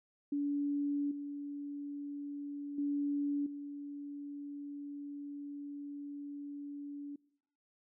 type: tone with level steps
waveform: sine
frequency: 286.7 Hz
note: D4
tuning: 42 cents flat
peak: -31 / -39 / -31 / -41 dBFS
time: 0.32-7.16 s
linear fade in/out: 5 ms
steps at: 1.11 / 2.78 / 3.46 s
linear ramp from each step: 5 ms
effects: noise-tail reverb RT60 0.7 s tail -23 dB re dry